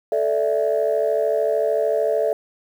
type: chord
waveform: sine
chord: A suspended fourth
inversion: none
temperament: just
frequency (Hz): 440 / 586.7 / 660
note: A4 / D5 / E5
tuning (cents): 0 / -2 / +2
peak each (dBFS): -21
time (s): 0.12-2.33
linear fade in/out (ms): 2
effects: tanh soft clip ceiling -10 dBFS + 8-bit